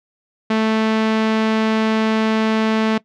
sawtooth tone with low-pass filter, 219.8 Hz, A3, 2 cents flat, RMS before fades -17 dBFS, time 0.5-2.98 s, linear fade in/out 5 ms, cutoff 3400 Hz, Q 0.91, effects noise-tail reverb RT60 0.1 s tail -20 dB re dry

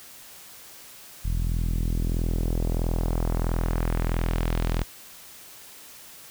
sawtooth tone with low-pass filter sweep, 41.52 Hz, E1, 13 cents sharp, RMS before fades -25 dBFS, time 1.24-4.84 s, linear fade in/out 20 ms, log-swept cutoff 130 to 5100 Hz, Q 0.98, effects white hiss -46 dBFS RMS until 6.3 s

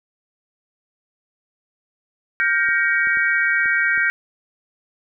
sine chord, G half-diminished seventh, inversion third, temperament just, 1411.2 / 1568 / 1881.6 / 2258 Hz, F6 / G6 / Bb6 / Db7, +18 / 0 / +16 / +31 cents, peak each -24 / -19 / -21 / -23 dBFS, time 2.4-4.1 s, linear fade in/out 0 ms
clicks, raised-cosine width 2 ms, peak -28 dBFS, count 5, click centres 2.688 / 3.072 / 3.172 / 3.658 / 3.977 s
effects none

